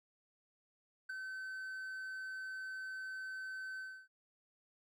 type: tone with ADSR envelope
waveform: triangle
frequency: 1531 Hz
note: G6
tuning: 41 cents flat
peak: -35 dBFS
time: 1.09-4.08 s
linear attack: 11 ms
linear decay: 5 ms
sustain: -5 dB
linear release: 290 ms
effects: none